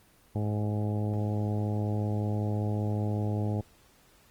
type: harmonic tone with a mistuned harmonic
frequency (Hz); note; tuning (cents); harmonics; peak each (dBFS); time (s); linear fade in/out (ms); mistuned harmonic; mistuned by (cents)
105.3; G#2; +24; 1 / 2 / 3 / 4 / 5 / 6 / 7 / 8; -28 / -34 / -38 / -40 / -42 / -44 / -45 / -46; 0.35-3.61; 5; 8; -20
effects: pink hiss -61 dBFS RMS until 4.3 s + Opus 24 kbps